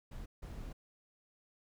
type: noise bursts at uneven times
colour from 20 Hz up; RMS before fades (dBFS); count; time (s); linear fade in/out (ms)
brown; -45; 2; 0.11-0.26 / 0.42-0.73; 10
effects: none